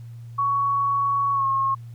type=tone with pitch glide; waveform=sine; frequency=1118 to 1083 Hz; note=C#6 to C#6; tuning=+14 to -41 cents; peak=-19 dBFS; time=0.38-1.75 s; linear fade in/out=10 ms; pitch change=-55 cents; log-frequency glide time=1.33-1.46 s; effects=added 117 Hz sine -36 dBFS peak until 1.94 s + pink hiss -61 dBFS RMS until 1.94 s